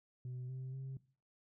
sine tone with pitch steps, 125.9 / 130.1 / 133.3 Hz, B2 / C3 / C3, +34 / -9 / +33 cents, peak -39 dBFS, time 0.25-0.97 s, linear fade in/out 2 ms, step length 240 ms, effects noise-tail reverb RT60 0.4 s tail -20 dB re dry + tanh soft clip ceiling -40 dBFS

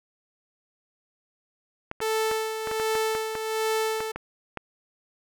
clicks, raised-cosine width 0.5 ms, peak -17 dBFS, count 12, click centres 1.914 / 2.004 / 2.314 / 2.673 / 2.714 / 2.799 / 2.953 / 3.151 / 3.353 / 4.005 / 4.16 / 4.573 s
sawtooth tone with tremolo, 440 Hz, A4, in tune, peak -19 dBFS, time 2.01-4.12 s, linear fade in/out 10 ms, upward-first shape sine, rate 1.3 Hz, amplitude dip 55%
effects none

